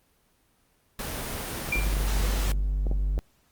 pink noise, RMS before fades -33 dBFS, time 0.99-2.52 s, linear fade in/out 2 ms
clicks, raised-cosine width 2 ms, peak -21 dBFS, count 8, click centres 1.688 / 1.757 / 1.968 / 2.239 / 2.336 / 2.868 / 2.914 / 3.179 s
sine tone with exponential decay, 2373 Hz, D7, 17 cents sharp, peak -21 dBFS, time 1.72-1.99 s, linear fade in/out 5 ms, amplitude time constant 57 ms
triangle tone, 48.74 Hz, G1, 9 cents flat, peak -21 dBFS, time 1.76-3.19 s, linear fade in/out 0 ms
effects pink hiss -66 dBFS RMS until 3.51 s + Opus 24 kbps

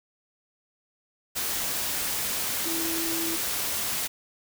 sine tone in noise, 329.6 Hz, E4, in tune, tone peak -31 dBFS, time 2.65-3.37 s, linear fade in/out 20 ms, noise white, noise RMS -29 dBFS, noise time 1.35-4.08 s, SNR -5 dB, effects none

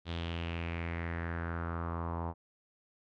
sawtooth tone with low-pass filter sweep, 84.2 Hz, E2, 37 cents sharp, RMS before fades -37 dBFS, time 0.05-2.34 s, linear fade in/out 50 ms, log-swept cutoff 3600 to 910 Hz, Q 4, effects none

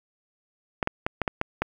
clicks, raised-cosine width 0.5 ms, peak -9 dBFS, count 7, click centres 0.828 / 0.874 / 1.065 / 1.217 / 1.278 / 1.414 / 1.62 s, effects 8-bit

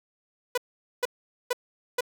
sawtooth tone bursts, 493.9 Hz, B4, in tune, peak -19 dBFS, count 4, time 0.55-2.008 s, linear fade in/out 5 ms, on 27 ms, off 450 ms, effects none

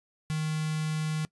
square tone with notch filter, 155.56 Hz, D#3, in tune, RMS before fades -30 dBFS, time 0.3-1.25 s, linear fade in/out 0 ms, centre 560 Hz, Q 0.5, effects noise-tail reverb RT60 0.1 s tail -21 dB re dry + resampled to 24000 Hz

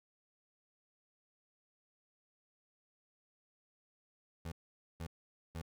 25% pulse tone bursts, 82.41 Hz, E2, in tune, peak -37 dBFS, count 3, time 4.45-5.617 s, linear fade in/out 5 ms, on 69 ms, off 480 ms, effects none

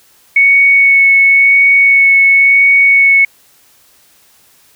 sine tone with vibrato, 2217 Hz, C#7, in tune, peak -4 dBFS, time 0.36-3.25 s, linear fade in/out 5 ms, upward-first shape sine, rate 0.95 Hz, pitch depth 10 cents each way, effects white hiss -48 dBFS RMS until 4.75 s

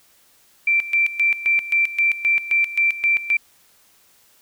sine tone with tremolo, 2349 Hz, D7, in tune, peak -14 dBFS, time 0.67-3.37 s, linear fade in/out 5 ms, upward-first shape square, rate 3.8 Hz, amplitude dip 80%, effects white hiss -56 dBFS RMS until 4.41 s

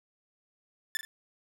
sawtooth tone with echo, 1757 Hz, A6, 3 cents flat, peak -25 dBFS, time 0.95-0.97 s, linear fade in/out 0 ms, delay 40 ms, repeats 2, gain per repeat -8 dB, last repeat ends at 1.05 s, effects none

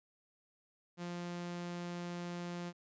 sawtooth tone, 174.61 Hz, F3, in tune, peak -36 dBFS, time 0.97-2.73 s, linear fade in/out 50 ms, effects resampled to 16000 Hz

